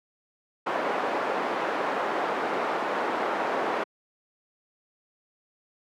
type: band-pass noise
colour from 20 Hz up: pink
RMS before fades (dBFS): -28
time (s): 0.66-3.84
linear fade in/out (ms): 10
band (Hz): 430 to 1300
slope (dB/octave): 12
effects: high-pass 200 Hz 12 dB/octave